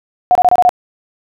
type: tone bursts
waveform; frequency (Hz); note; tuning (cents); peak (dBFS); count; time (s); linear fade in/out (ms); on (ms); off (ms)
sine; 723; F#5; -40; -5; 6; 0.31-0.692; 0; 42; 26
effects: none